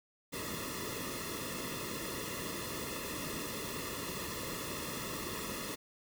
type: noise with comb filter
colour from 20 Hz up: pink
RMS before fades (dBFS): -40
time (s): 0.32-5.76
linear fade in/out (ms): 20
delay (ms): 1.3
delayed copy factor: -1
effects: none